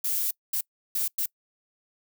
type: noise bursts at uneven times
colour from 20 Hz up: violet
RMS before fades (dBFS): -27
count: 4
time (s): 0.04-0.31 / 0.53-0.61 / 0.95-1.08 / 1.18-1.26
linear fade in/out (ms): 5
effects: noise-tail reverb RT60 0.1 s tail -25 dB re dry